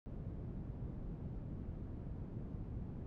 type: low-pass noise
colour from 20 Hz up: white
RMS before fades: -45 dBFS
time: 0.06-3.06 s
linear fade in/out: 0 ms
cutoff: 150 Hz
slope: 12 dB/octave
effects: none